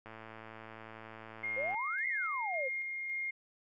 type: click train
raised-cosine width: 0.5 ms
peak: -33 dBFS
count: 188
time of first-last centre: 0.06-1.745 s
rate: 111 Hz
type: tone with tremolo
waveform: sine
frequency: 2129 Hz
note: C7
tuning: 30 cents sharp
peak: -34 dBFS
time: 1.43-3.31 s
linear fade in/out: 10 ms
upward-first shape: square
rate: 1.8 Hz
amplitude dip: 25%
type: exponential two-way sweep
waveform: sine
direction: up then down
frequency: 493.9 to 2093 to 493.9 Hz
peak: -35 dBFS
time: 1.56-2.69 s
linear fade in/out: 20 ms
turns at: 2.07 s
effects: none